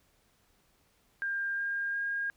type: tone with pitch steps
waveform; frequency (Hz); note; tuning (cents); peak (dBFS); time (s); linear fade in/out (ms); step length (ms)
sine; 1600 / 1611.1 / 1622.3; G6 / G6 / G#6; +35 / +47 / -41; -30; 1.22-2.3; 0; 360
effects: pink hiss -69 dBFS RMS until 2.36 s